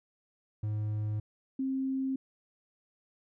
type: tone pair in turn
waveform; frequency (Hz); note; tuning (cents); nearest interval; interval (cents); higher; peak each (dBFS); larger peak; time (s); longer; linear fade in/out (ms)
triangle / sine; 106.3 / 265.8; G#2 / C4; +41 / +27; octave + major third; 1586; second; -28 / -29; first; 0.63-1.2 / 1.59-2.16; neither; 5
effects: none